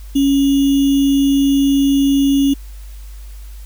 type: tone with sample-and-hold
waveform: sine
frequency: 277.2 Hz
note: C#4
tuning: in tune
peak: -10 dBFS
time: 0.15-2.54 s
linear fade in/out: 10 ms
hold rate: 3150 Hz
effects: added 50 Hz sine -30 dBFS peak until 3.65 s + white hiss -47 dBFS RMS until 3.65 s